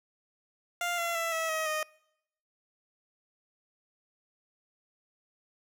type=tone with pitch steps; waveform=15% pulse; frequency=698.5 / 681.8 / 665.4 / 649.5 / 633.9 / 618.7 Hz; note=F5 / F5 / E5 / E5 / D#5 / D#5; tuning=0 / -42 / +16 / -26 / +32 / -10 cents; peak=-23 dBFS; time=0.81-1.83 s; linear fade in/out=2 ms; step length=170 ms; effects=noise-tail reverb RT60 0.8 s tail -25 dB re dry